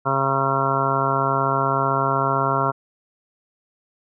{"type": "harmonic tone", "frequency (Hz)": 135.9, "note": "C#3", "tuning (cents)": -34, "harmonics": [1, 2, 3, 4, 5, 6, 7, 8, 9, 10], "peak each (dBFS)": [-26, -31, -28, -30, -26, -35, -25, -25, -31, -24], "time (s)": [0.05, 2.72], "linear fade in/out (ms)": 20, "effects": []}